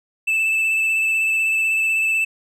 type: tone with vibrato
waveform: triangle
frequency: 2637 Hz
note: E7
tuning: in tune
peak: -15 dBFS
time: 0.27-2.25 s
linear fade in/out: 10 ms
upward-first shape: square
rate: 16 Hz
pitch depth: 11 cents each way
effects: none